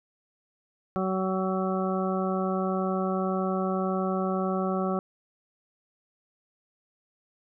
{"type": "harmonic tone", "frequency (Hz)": 188.4, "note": "F#3", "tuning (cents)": 32, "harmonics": [1, 2, 3, 4, 6, 7], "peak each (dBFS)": [-28, -31, -33, -34, -36, -36], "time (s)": [0.96, 4.99], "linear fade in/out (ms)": 0, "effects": []}